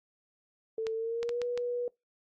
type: tone with pitch glide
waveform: sine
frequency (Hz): 445.6 to 485.9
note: A4 to B4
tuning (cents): +22 to -28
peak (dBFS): -30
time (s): 0.78-1.88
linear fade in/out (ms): 2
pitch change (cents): +150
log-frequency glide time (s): 0.94-1.42
type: clicks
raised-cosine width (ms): 0.2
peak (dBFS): -22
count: 5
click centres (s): 0.868 / 1.23 / 1.292 / 1.417 / 1.576
effects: noise-tail reverb RT60 0.2 s tail -24 dB re dry + Opus 48 kbps